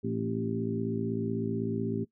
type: harmonic tone with a mistuned harmonic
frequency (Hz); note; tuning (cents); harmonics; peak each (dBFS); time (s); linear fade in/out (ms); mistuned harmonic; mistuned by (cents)
56; A1; +31; 2 / 3 / 4 / 5 / 6 / 7; -36 / -38 / -33 / -36 / -41 / -35; 0.03-2.05; 20; 5; -39
effects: noise-tail reverb RT60 0.1 s tail -19 dB re dry